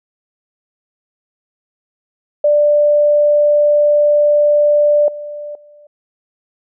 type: tone with level steps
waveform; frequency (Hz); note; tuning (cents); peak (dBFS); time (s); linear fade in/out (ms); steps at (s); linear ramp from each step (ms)
sine; 590; D5; +8; -8 / -24 / -40; 2.44-5.87; 5; 5.08 / 5.55; 2
effects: none